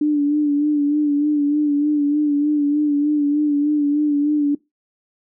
sine tone with vibrato, 293.7 Hz, D4, in tune, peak -14 dBFS, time 0.01-4.55 s, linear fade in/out 5 ms, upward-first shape sine, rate 3.3 Hz, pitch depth 41 cents each way, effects noise-tail reverb RT60 0.2 s tail -22 dB re dry

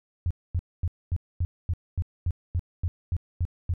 sine tone bursts, 87.4 Hz, F2, 2 cents sharp, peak -22 dBFS, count 13, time 0.26-3.738 s, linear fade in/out 0 ms, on 46 ms, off 240 ms, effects none

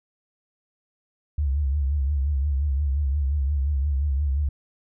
sine tone with vibrato, 70.5 Hz, C#2, 30 cents sharp, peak -20 dBFS, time 1.38-4.49 s, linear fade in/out 5 ms, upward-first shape triangle, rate 5.7 Hz, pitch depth 130 cents each way, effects none

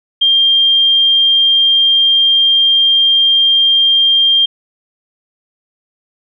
sine tone, 3195 Hz, G7, 32 cents sharp, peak -7 dBFS, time 0.21-4.46 s, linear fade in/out 10 ms, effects none

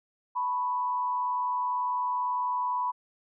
sine tone with frequency modulation, 989 Hz, B5, 2 cents sharp, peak -26 dBFS, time 0.35-2.92 s, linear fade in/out 20 ms, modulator 100 Hz, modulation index 0.5, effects none

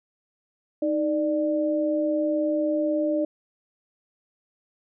sine tone pair together, 311.1 / 592.7 Hz, D#4 / D5, 0 / +16 cents, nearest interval major seventh, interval 1116 cents, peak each -24 dBFS, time 0.82-3.25 s, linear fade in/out 5 ms, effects none

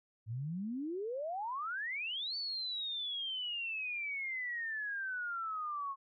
sine exponential two-way sweep, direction up then down, 104.9 to 4549 to 1082 Hz, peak -36 dBFS, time 0.26-5.96 s, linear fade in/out 50 ms, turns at 2.36 s, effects none

